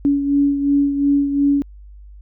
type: beating tone pair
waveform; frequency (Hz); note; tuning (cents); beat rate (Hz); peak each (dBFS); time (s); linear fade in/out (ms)
sine; 282.5 / 285.3; C#4 / C#4; +33 / +50; 2.8; -14 / -22; 0.05-1.62; 0
effects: added 50 Hz sine -37 dBFS peak until 2.21 s